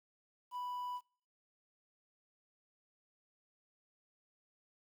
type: tone with quantisation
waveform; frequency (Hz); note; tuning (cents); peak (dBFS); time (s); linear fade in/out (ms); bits
triangle; 987.8; B5; 0; -37; 0.51-1.01; 50; 11
effects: noise-tail reverb RT60 0.4 s tail -23 dB re dry